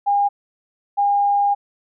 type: tone pair in turn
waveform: sine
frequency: 810 / 810 Hz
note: G#5 / G#5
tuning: -43 / -43 cents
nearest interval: unison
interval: 0 cents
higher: neither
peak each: -14 dBFS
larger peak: neither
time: 0.06-0.29 / 0.97-1.55 s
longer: second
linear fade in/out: 20 ms
effects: none